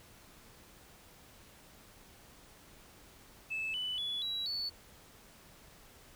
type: tone with pitch steps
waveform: sine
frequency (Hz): 2618 / 2990 / 3415 / 3900 / 4454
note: E7 / F#7 / G#7 / B7 / C#8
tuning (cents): -13 / +17 / +48 / -23 / +7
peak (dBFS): -33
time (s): 3.5-4.7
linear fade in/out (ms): 20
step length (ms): 240
effects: tanh soft clip ceiling -30 dBFS + pink hiss -58 dBFS RMS until 6.15 s